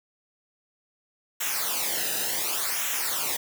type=noise with flanger; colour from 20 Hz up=white; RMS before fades=-28 dBFS; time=1.4-3.37 s; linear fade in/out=10 ms; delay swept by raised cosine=0.21 to 0.91 ms; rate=0.68 Hz; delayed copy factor=-0.75; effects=none